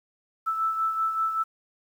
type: beating tone pair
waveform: sine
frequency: 1317 / 1322.2 Hz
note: E6 / E6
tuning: -2 / +5 cents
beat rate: 5.2 Hz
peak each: -24 / -33 dBFS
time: 0.46-1.44 s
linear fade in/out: 20 ms
effects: 9-bit